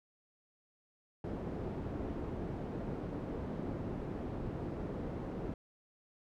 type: low-pass noise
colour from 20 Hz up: white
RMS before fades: -40 dBFS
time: 1.24-5.54 s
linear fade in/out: 2 ms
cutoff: 350 Hz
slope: 12 dB/octave
effects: none